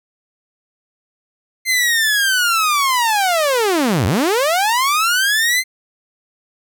sawtooth linear two-way sweep, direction down then up, 2093 to 81.7 to 2093 Hz, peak -10 dBFS, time 1.65-5.64 s, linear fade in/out 50 ms, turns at 4.06 s, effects none

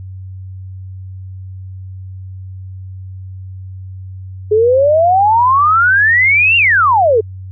sine exponential two-way sweep, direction up then down, 415.3 to 2814 to 415.3 Hz, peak -7 dBFS, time 4.51-7.21 s, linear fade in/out 10 ms, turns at 6.57 s, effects added 94 Hz sine -26 dBFS peak until 7.51 s

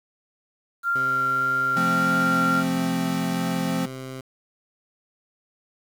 sine tone with vibrato, 1385 Hz, F6, 15 cents flat, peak -20 dBFS, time 0.83-2.64 s, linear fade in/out 50 ms, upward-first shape triangle, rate 1.7 Hz, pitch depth 8 cents each way
15% pulse tone, 131.1 Hz, C3, 4 cents sharp, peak -27 dBFS, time 0.95-4.21 s, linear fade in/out 5 ms
square chord, F major, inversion none, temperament equal, 174.61 / 220 / 261.6 Hz, F3 / A3 / C4, 0 / 0 / 0 cents, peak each -27 / -31 / -27 dBFS, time 1.76-3.86 s, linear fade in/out 10 ms
effects 8-bit

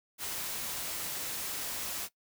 white noise, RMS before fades -37 dBFS, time 0.18-2.09 s, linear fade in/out 50 ms, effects noise-tail reverb RT60 0.1 s tail -18 dB re dry

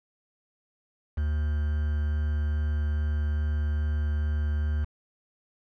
triangle tone with quantisation, 74.8 Hz, D2, 32 cents sharp, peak -22 dBFS, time 1.17-4.85 s, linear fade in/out 10 ms, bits 7, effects low-pass 2000 Hz 12 dB/octave

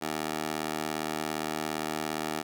15% pulse tone with high-pass filter, 77.4 Hz, D#2, 9 cents flat, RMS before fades -33 dBFS, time 0.01-2.43 s, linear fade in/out 20 ms, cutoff 400 Hz, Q 0.93, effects none

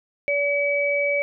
sine tone pair together, 573.1 / 2283 Hz, D5 / D7, -42 / -50 cents, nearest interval 2 octaves, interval 2392 cents, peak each -22 dBFS, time 0.28-1.22 s, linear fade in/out 0 ms, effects none

